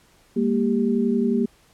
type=tone cluster; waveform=sine; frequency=201.8 / 233 / 394.5 Hz; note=G#3 / A#3 / G4; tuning=-49 / -1 / +11 cents; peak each=-25 / -20 / -24 dBFS; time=0.36-1.46 s; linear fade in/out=10 ms; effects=pink hiss -57 dBFS RMS until 1.73 s + low-pass 12000 Hz 12 dB/octave